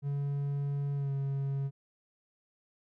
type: tone with pitch glide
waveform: triangle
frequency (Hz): 141.6 to 137.89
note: C#3 to C#3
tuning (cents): +37 to -9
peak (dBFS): -28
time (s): 0.02-1.71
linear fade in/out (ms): 50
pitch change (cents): -46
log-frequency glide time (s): 0.95-1.12
effects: none